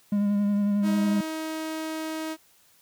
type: tone with vibrato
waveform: triangle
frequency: 204 Hz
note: G#3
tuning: 31 cents flat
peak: -19 dBFS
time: 0.12-1.21 s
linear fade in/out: 5 ms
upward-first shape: sine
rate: 11 Hz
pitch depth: 21 cents each way
type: tone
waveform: sawtooth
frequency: 316.7 Hz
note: D#4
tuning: 31 cents sharp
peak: -26 dBFS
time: 0.82-2.37 s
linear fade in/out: 50 ms
effects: white hiss -60 dBFS RMS until 2.81 s